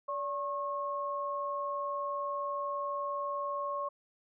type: tone pair together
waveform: sine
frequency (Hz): 575.8 / 1087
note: D5 / C#6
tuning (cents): -34 / -34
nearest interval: major seventh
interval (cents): 1100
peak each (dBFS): -37 / -34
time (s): 0.08-3.89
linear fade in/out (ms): 10
effects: none